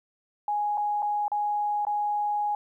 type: tone with dropouts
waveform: sine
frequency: 830.6 Hz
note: G#5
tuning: in tune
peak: -24 dBFS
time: 0.48-2.55 s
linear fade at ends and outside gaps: 2 ms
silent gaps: 0.774-0.778 / 1.022-1.027 / 1.281-1.317 / 1.851-1.868 s
effects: 11-bit